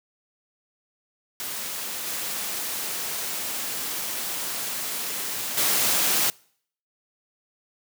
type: noise with level steps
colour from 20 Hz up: white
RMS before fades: -32 / -30 / -22 dBFS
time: 1.4-6.3 s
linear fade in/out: 0 ms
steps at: 2.06 / 5.57 s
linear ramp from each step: 10 ms
effects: noise-tail reverb RT60 0.6 s tail -26 dB re dry + high-pass 150 Hz 12 dB/octave